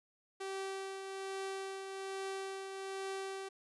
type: tone with tremolo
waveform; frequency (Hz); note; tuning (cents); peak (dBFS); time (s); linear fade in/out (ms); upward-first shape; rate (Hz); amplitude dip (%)
sawtooth; 386.8; G4; -23; -34; 0.4-3.49; 10; triangle; 1.2; 45
effects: resampled to 24000 Hz